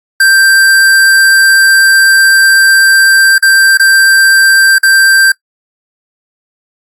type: tone with dropouts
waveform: square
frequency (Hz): 1573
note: G6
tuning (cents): +6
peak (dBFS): -4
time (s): 0.2-5.32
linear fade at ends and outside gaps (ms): 5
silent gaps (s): 3.382-3.425 / 3.774-3.796 / 4.784-4.831
effects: noise-tail reverb RT60 0.1 s tail -21 dB re dry + AAC 64 kbps